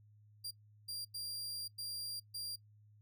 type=tone bursts at uneven times; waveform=sawtooth; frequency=4764 Hz; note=D8; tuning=24 cents sharp; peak=-38 dBFS; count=5; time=0.44-0.51 / 0.88-1.05 / 1.14-1.68 / 1.78-2.2 / 2.34-2.56 s; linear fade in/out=10 ms; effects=noise-tail reverb RT60 0.1 s tail -23 dB re dry + added 105 Hz sine -61 dBFS peak until 3.01 s